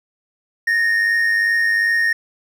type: tone pair together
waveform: triangle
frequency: 1745 / 1847.6 Hz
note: A6 / A#6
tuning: -15 / -16 cents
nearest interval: minor second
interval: 99 cents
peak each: -23 / -13 dBFS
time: 0.67-2.13 s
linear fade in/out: 5 ms
effects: none